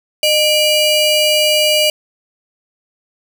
30% pulse ring-modulated tone, 1760 Hz, A6, in tune, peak -5 dBFS, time 0.23-1.9 s, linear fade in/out 2 ms, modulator 1150 Hz, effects none

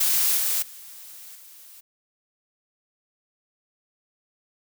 blue noise with level steps, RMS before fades -21 / -24 / -43 / -47 dBFS, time 0-1.81 s, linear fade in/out 10 ms, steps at 0.37 / 0.62 / 1.35 s, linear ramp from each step 5 ms, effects none

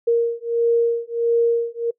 sine beating tone pair, 466.2 / 467.7 Hz, A#4 / A#4, 0 / +6 cents, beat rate 1.5 Hz, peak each -19 dBFS, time 0.07-1.91 s, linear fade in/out 10 ms, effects noise-tail reverb RT60 0.1 s tail -23 dB re dry

